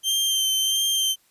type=tone with vibrato; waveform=sawtooth; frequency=3136 Hz; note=G7; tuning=in tune; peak=-17 dBFS; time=0.03-1.16 s; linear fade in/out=50 ms; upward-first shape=sine; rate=1.5 Hz; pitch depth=22 cents each way; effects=white hiss -62 dBFS RMS until 1.3 s + resampled to 32000 Hz

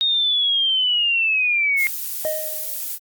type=linear sweep; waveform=sine; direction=down; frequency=3729 to 2119 Hz; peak=-16 dBFS; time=0.01-1.87 s; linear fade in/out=0 ms
type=noise; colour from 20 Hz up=violet; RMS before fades=-27 dBFS; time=1.76-2.99 s; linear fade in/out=50 ms
type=tone with exponential decay; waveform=triangle; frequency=622.3 Hz; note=D#5; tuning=in tune; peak=-17 dBFS; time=2.25-2.9 s; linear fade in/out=0 ms; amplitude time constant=140 ms
effects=Opus 48 kbps

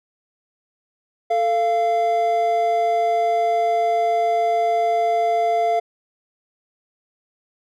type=tone pair together; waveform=triangle; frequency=443.2 / 690 Hz; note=A4 / F5; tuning=+13 / -21 cents; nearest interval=minor sixth; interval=766 cents; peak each=-22 / -15 dBFS; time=1.3-5.8 s; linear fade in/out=10 ms; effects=none

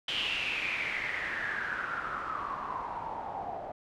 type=noise with low-pass filter sweep; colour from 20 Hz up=white; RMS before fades=-35 dBFS; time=0.08-3.72 s; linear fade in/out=5 ms; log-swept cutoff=3100 to 690 Hz; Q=7.6; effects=none

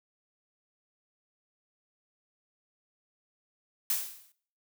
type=noise with exponential decay; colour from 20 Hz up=blue; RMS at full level=-26 dBFS; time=3.9-4.32 s; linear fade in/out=2 ms; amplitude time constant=91 ms; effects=noise-tail reverb RT60 0.5 s tail -17 dB re dry

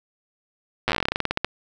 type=slowing click train; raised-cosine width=0.3 ms; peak=-5 dBFS; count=20; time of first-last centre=0.88-1.446 s; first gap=8 ms; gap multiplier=1.13; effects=none

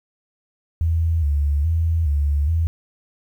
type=tone with vibrato; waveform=sine; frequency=77.1 Hz; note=D#2; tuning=15 cents flat; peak=-16 dBFS; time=0.81-2.67 s; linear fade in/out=0 ms; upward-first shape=square; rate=1.2 Hz; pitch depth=110 cents each way; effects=9-bit

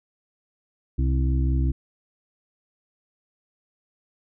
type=harmonic tone; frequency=65.1 Hz; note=C2; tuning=8 cents flat; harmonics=1 / 2 / 4 / 5; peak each=-20 / -26 / -32 / -34 dBFS; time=0.98-1.72 s; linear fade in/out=10 ms; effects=none

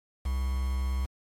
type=tone with quantisation; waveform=triangle; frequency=65.41 Hz; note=C2; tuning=in tune; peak=-24 dBFS; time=0.25-1.06 s; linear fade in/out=10 ms; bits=7; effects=MP3 64 kbps

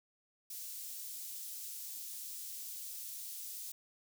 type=high-pass noise; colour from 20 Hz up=white; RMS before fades=-45 dBFS; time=0.5-3.72 s; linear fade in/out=5 ms; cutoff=5400 Hz; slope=12 dB/octave; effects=none

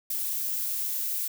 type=noise; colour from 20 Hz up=violet; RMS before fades=-30 dBFS; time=0.1-1.28 s; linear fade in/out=5 ms; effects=none

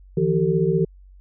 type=tone cluster; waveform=sine; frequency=155 / 170.3 / 384 / 449.6 Hz; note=D#3 / F3 / G4 / A4; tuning=-6 / -43 / -36 / +37 cents; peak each=-23 / -22 / -21 / -24 dBFS; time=0.17-0.85 s; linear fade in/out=5 ms; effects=added 47 Hz sine -44 dBFS peak until 1.2 s

